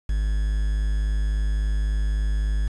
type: tone with quantisation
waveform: triangle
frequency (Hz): 51.8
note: G#1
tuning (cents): -4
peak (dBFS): -18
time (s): 0.09-2.68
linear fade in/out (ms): 5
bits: 7
effects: resampled to 22050 Hz